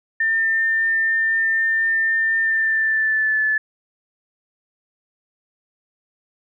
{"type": "tone with pitch glide", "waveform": "sine", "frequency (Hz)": [1801, 1736.6], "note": ["A6", "A6"], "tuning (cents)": [40, -23], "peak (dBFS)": -16, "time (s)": [0.2, 3.58], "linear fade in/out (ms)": 5, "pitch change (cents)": -63, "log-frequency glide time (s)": [2.39, 3.43], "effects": []}